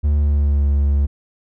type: tone with pitch glide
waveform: triangle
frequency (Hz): 73.42 to 70.92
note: D2 to C#2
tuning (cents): 0 to +40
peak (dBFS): -11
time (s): 0.03-1.07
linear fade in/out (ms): 20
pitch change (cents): -60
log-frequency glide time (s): 0.16-0.65
effects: none